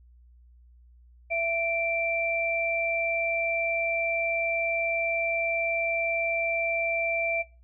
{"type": "tone pair together", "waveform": "sine", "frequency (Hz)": [667.4, 2349], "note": ["E5", "D7"], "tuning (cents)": [21, 0], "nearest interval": "octave + minor seventh", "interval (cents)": 2179, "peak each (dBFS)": -28, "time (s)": [1.3, 7.43], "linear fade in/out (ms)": 20, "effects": ["noise-tail reverb RT60 0.3 s tail -19 dB re dry", "added 60 Hz sine -52 dBFS peak until 7.63 s"]}